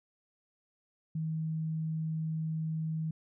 sine tone, 159 Hz, D#3, 38 cents sharp, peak -31 dBFS, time 1.15-3.11 s, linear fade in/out 5 ms, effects none

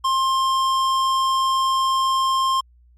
triangle tone with hard clipping, 1059 Hz, C6, 21 cents sharp, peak -19 dBFS, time 0.04-2.61 s, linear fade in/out 10 ms, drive 17 dB, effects added 60 Hz sine -50 dBFS peak until 2.97 s + Opus 48 kbps

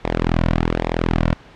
sawtooth tone with flanger, 41.55 Hz, E1, 15 cents sharp, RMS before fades -19 dBFS, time 0.04-1.34 s, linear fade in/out 10 ms, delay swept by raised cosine 0.66 to 2.46 ms, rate 1.2 Hz, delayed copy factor -0.8, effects pink hiss -44 dBFS RMS until 1.55 s + low-pass 3000 Hz 12 dB/octave

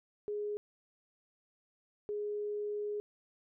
sine tone bursts at uneven times, 415.9 Hz, G#4, 2 cents sharp, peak -34 dBFS, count 2, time 0.28-0.57 / 2.09-3 s, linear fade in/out 0 ms, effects none

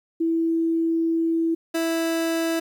sine / 30% pulse tone pair in turn, 329.1 / 329.1 Hz, E4 / E4, -3 / -3 cents, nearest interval unison, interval 0 cents, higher neither, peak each -19 dBFS, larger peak neither, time 0.2-1.55 / 1.74-2.6 s, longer first, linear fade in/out 10 ms, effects 10-bit

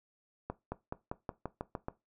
accelerating click train, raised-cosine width 1 ms, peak -22 dBFS, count 9, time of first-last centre 0.5-1.884 s, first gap 220 ms, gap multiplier 0.93, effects noise-tail reverb RT60 0.2 s tail -17 dB re dry

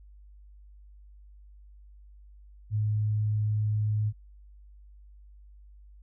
sine tone, 106.4 Hz, G#2, 42 cents sharp, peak -24 dBFS, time 2.7-4.13 s, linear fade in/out 50 ms, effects added 50 Hz sine -49 dBFS peak until 6.02 s

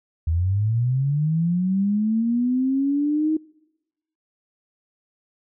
sine linear sweep, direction up, 77.78 to 317 Hz, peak -18 dBFS, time 0.27-3.37 s, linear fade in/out 5 ms, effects noise-tail reverb RT60 1.0 s tail -25 dB re dry

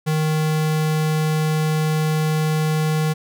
square tone, 155.56 Hz, D#3, in tune, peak -18 dBFS, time 0.06-3.14 s, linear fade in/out 20 ms, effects none

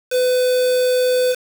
triangle tone with quantisation, 503 Hz, B4, 32 cents sharp, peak -12 dBFS, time 0.1-1.36 s, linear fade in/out 50 ms, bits 4, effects none

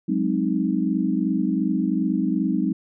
sine chord, Ab dominant seventh, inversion third, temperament equal, 185 / 207.7 / 261.6 / 311.1 Hz, Gb3 / Ab3 / C4 / Eb4, 0 / 0 / 0 / 0 cents, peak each -25 dBFS, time 0.08-2.73 s, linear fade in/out 10 ms, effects none

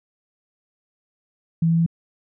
sine tone with pitch steps, 164.81 / 165.76 / 166.72 Hz, E3 / E3 / E3, 0 / +10 / +20 cents, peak -15 dBFS, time 1.62-1.863 s, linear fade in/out 5 ms, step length 81 ms, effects none

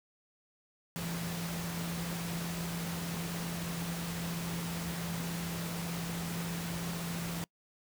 sine tone in noise, 169.6 Hz, E3, 50 cents sharp, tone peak -36 dBFS, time 0.96-7.44 s, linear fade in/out 0 ms, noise pink, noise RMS -40 dBFS, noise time 0.96-7.44 s, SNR +1 dB, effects noise-tail reverb RT60 0.1 s tail -26 dB re dry + high-pass 80 Hz 12 dB/octave

